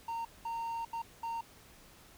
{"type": "tone bursts at uneven times", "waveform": "triangle", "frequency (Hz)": 920, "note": "A#5", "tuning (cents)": -23, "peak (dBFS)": -33, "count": 4, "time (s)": [[0.08, 0.25], [0.45, 0.85], [0.93, 1.02], [1.23, 1.41]], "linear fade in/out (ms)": 5, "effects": ["pink hiss -58 dBFS RMS until 2.17 s"]}